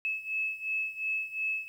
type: beating tone pair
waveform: sine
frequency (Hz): 2595 / 2597.8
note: E7 / E7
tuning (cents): -28 / -26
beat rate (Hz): 2.8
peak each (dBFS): -32 / -35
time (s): 0.05-1.68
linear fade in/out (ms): 0
effects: 10-bit